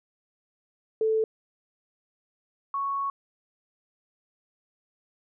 sine tone pair in turn, 440 / 1108.7 Hz, A4 / C#6, 0 / 0 cents, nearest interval octave + major third, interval 1600 cents, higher second, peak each -21 / -26 dBFS, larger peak first, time 1.01-1.24 / 2.74-3.1 s, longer second, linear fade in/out 2 ms, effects none

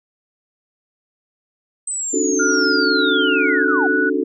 sine linear sweep, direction down, 8210 to 698.5 Hz, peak -21 dBFS, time 1.87-3.87 s, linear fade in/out 5 ms
sine chord, D major seventh, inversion third, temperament equal with one note detuned, 277.2 / 301.4 / 370 / 440 Hz, C#4 / D4 / F#4 / A4, 0 / +45 / 0 / 0 cents, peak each -22 dBFS, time 2.13-4.24 s, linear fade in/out 10 ms
sine tone with pitch glide, 1415 to 1475.1 Hz, F6 to F#6, +22 to -6 cents, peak -17 dBFS, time 2.39-4.1 s, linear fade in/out 10 ms, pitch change +72 cents, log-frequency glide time 3.29-3.73 s
effects none

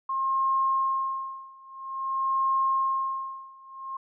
sine tone with tremolo, 1069 Hz, C6, 37 cents sharp, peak -21 dBFS, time 0.09-3.97 s, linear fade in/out 5 ms, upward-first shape sine, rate 0.5 Hz, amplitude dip 95%, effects none

